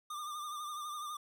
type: tone with vibrato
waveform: square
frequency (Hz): 1200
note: D6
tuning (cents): +37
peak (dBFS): -40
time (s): 0.1-1.17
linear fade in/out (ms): 5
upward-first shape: triangle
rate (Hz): 12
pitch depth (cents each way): 57
effects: none